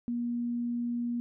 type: tone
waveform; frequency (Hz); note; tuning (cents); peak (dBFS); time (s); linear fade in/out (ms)
sine; 238.8; A#3; +42; -29; 0.08-1.2; 0
effects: none